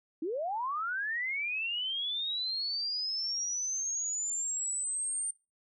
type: linear sweep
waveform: sine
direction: up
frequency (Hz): 295 to 8870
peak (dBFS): -31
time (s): 0.22-5.31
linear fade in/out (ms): 5
effects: noise-tail reverb RT60 0.3 s tail -24 dB re dry